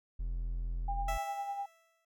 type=tone; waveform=triangle; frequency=42.36 Hz; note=E1; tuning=48 cents sharp; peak=-31 dBFS; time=0.19-1.18 s; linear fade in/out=10 ms
type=tone with tremolo; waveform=sine; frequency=801 Hz; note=G5; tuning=37 cents sharp; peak=-33 dBFS; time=0.88-1.66 s; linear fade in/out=5 ms; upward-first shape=sine; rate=10 Hz; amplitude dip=50%
type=tone with exponential decay; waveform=15% pulse; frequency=659.3 Hz; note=E5; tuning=in tune; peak=-30 dBFS; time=1.08-2.05 s; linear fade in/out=5 ms; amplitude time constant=210 ms
effects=none